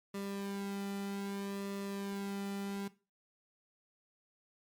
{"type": "tone with flanger", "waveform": "sawtooth", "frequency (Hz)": 198.6, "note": "G3", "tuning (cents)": 23, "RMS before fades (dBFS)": -40, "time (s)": [0.14, 2.88], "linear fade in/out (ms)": 5, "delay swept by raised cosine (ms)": [1.3, 1.84], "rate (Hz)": 0.63, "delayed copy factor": -0.7, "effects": ["noise-tail reverb RT60 0.3 s tail -17 dB re dry", "MP3 96 kbps"]}